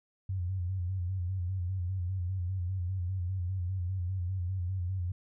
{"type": "tone with vibrato", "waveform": "sine", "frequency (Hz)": 91.5, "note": "F#2", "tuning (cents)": -19, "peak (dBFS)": -30, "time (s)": [0.29, 5.12], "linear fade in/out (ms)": 5, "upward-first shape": "square", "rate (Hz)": 5, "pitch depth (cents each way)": 65, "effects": []}